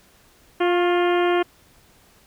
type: harmonic tone with a mistuned harmonic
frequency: 351.4 Hz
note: F4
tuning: 11 cents sharp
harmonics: 1 / 2 / 3 / 4 / 5 / 6 / 7 / 8 / 9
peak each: -18 / -24 / -28 / -30 / -32 / -34 / -35 / -36 / -37 dBFS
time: 0.6-1.43 s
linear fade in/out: 10 ms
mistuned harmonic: 3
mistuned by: +42 cents
effects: pink hiss -55 dBFS RMS until 2.26 s